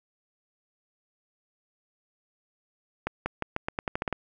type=accelerating click train; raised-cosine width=0.5 ms; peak=-13 dBFS; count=11; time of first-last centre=3.07-4.127 s; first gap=190 ms; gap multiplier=0.86; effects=none